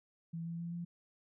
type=tone with pitch steps; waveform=sine; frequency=166 / 168.03 / 170.08 / 172.15 Hz; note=E3 / E3 / F3 / F3; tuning=+12 / +33 / -46 / -25 cents; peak=-38 dBFS; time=0.33-0.85 s; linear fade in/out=10 ms; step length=130 ms; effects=none